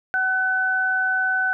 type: tone pair together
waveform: sine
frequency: 753 / 1506 Hz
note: F#5 / F#6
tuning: +30 / +30 cents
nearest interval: octave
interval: 1200 cents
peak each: -27 / -19 dBFS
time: 0.14-1.53 s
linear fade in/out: 0 ms
effects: none